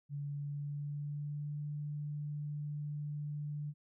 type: tone with pitch glide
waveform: sine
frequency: 143.6 to 147.64 Hz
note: D3 to D3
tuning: -39 to +9 cents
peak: -37 dBFS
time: 0.09-3.74 s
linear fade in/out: 50 ms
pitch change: +48 cents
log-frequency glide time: 0.29-1.64 s
effects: none